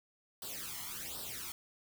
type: noise with flanger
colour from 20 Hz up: white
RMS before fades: -43 dBFS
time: 0.42-1.52 s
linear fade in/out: 2 ms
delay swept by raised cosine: 0.22 to 0.97 ms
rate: 1.3 Hz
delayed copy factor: +0.8
effects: none